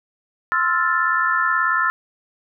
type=chord; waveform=sine; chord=F major seventh; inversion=second; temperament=equal; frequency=1046.5 / 1318.5 / 1396.9 / 1760 Hz; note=C6 / E6 / F6 / A6; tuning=0 / 0 / 0 / 0 cents; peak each=-24 / -21 / -22 / -21 dBFS; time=0.52-1.9 s; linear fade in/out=0 ms; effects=none